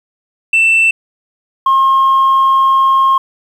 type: tone pair in turn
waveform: sine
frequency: 2670 / 1072.2 Hz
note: E7 / C6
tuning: +22 / +42 cents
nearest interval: octave + major third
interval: 1580 cents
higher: first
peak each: -5 dBFS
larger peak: neither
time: 0.53-0.91 / 1.66-3.18 s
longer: second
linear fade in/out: 5 ms
effects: tanh soft clip ceiling -5 dBFS + 7-bit